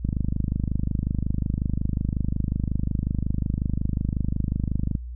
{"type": "click train", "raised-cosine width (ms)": 5, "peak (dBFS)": -12, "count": 126, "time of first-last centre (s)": [0.05, 4.952], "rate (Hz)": 25.5, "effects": ["added 60 Hz sine -32 dBFS peak until 5.15 s"]}